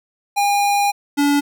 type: tone pair in turn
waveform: square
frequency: 811 / 286.7 Hz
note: G#5 / D4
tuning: -41 / -42 cents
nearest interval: octave + tritone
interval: 1801 cents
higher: first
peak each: -15 / -14 dBFS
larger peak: second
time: 0.36-0.92 / 1.17-1.41 s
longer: first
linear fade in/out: 20 ms
effects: none